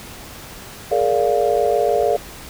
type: chord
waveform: sine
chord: Bb dominant seventh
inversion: third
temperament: just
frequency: 419.5 / 466.2 / 582.7 / 699.2 Hz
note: Ab4 / Bb4 / D5 / F5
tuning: +17 / 0 / -14 / +2 cents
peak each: -20 dBFS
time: 0.91-2.17 s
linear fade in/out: 10 ms
effects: pink hiss -37 dBFS RMS until 2.49 s